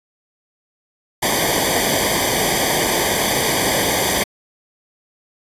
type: noise with comb filter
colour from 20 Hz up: pink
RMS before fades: -18 dBFS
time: 1.22-4.24 s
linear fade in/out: 10 ms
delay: 0.74 ms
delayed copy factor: -1
effects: resampled to 32000 Hz